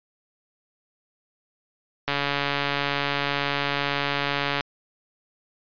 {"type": "click train", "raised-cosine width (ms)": 0.3, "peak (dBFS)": -8, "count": 360, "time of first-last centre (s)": [2.08, 4.608], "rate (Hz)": 142, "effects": ["resampled to 11025 Hz"]}